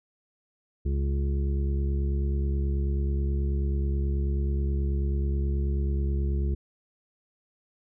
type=harmonic tone; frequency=69.3 Hz; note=C#2; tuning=in tune; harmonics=1 / 2 / 3 / 5 / 6; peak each=-24 / -34 / -37 / -38 / -43 dBFS; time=0.85-6.55 s; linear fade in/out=10 ms; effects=none